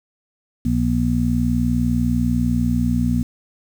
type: harmonic tone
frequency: 60.1 Hz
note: B1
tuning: 46 cents flat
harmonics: 1 / 2 / 3 / 4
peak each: -23 / -22 / -24 / -19 dBFS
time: 0.65-3.23 s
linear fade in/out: 5 ms
effects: 7-bit